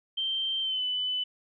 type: tone with pitch glide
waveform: sine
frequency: 3136 to 3001 Hz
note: G7 to F#7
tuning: 0 to +24 cents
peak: -27 dBFS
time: 0.17-1.24 s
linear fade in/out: 10 ms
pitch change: -76 cents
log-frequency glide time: 0.61-0.83 s
effects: none